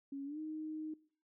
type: tone with pitch glide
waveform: sine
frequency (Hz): 277.2 to 311.1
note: C#4 to D#4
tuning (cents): 0 to 0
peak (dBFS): -40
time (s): 0.12-0.94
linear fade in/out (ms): 5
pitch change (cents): +200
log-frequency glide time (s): 0.25-0.39
effects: noise-tail reverb RT60 0.5 s tail -21 dB re dry